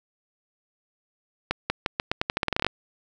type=accelerating click train; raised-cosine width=0.3 ms; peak=-7 dBFS; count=16; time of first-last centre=1.51-2.666 s; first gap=190 ms; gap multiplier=0.85; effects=none